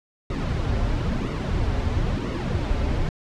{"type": "noise with flanger", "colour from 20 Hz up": "brown", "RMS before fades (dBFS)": -24, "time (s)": [0.3, 3.09], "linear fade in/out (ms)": 2, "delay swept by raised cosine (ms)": [1.2, 6.4], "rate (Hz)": 1, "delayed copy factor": -0.65, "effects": ["low-pass 5000 Hz 12 dB/octave"]}